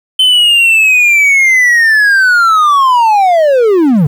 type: linear sweep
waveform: triangle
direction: down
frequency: 3076 to 133.9 Hz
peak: -3 dBFS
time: 0.19-4.07 s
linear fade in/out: 5 ms
effects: 7-bit